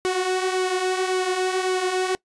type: tone with flanger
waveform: sawtooth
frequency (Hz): 370.9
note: F#4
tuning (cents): +4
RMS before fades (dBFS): -23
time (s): 0.05-2.15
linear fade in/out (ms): 0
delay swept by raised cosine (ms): 1.5 to 6.4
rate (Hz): 1.8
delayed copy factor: -0.5
effects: noise-tail reverb RT60 0.1 s tail -23 dB re dry + resampled to 22050 Hz